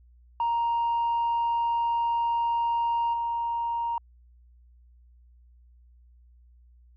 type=tone with level steps; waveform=sine; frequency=935 Hz; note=A#5; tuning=5 cents sharp; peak=-21 / -25 dBFS; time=0.4-3.98 s; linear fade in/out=2 ms; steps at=3.13 s; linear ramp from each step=10 ms; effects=tanh soft clip ceiling -21 dBFS + added 60 Hz sine -53 dBFS peak until 6.96 s